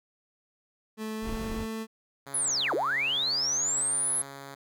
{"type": "tone with pitch glide", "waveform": "30% pulse", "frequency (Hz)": [218, 221.9], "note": ["A3", "A3"], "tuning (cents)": [-16, 15], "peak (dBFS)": -30, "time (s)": [0.97, 1.87], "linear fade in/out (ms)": 50, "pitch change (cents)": 31, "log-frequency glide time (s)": [1.18, 1.26]}
{"type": "noise", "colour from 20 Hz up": "brown", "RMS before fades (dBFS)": -35, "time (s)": [1.22, 1.67], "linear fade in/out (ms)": 50}
{"type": "tone", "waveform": "5% pulse", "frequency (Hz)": 138.59, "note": "C#3", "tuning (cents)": 0, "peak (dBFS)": -30, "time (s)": [2.26, 4.55], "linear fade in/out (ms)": 10}
{"type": "linear two-way sweep", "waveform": "sine", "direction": "down then up", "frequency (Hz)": [11000, 293.7, 11000], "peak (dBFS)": -25, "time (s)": [2.34, 4.22], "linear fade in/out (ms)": 5, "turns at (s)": 2.74}
{"effects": []}